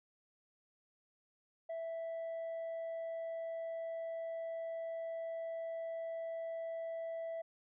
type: tone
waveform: sine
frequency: 659.3 Hz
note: E5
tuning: in tune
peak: -36 dBFS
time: 1.69-7.42 s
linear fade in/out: 10 ms
effects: tanh soft clip ceiling -38 dBFS